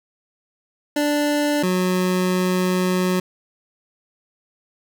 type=tone pair in turn; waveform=25% pulse; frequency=293.7 / 183.13 Hz; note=D4 / F#3; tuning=0 / -18 cents; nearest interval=minor sixth; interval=818 cents; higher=first; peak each=-14 dBFS; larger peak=neither; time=0.96-1.63 / 1.63-3.2 s; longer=second; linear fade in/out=5 ms; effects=none